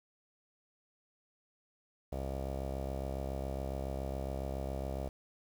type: tone with low-pass filter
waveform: sawtooth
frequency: 67.2 Hz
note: C2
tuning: 47 cents sharp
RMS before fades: -38 dBFS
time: 2.12-5.09 s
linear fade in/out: 5 ms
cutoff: 630 Hz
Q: 4.1
effects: 9-bit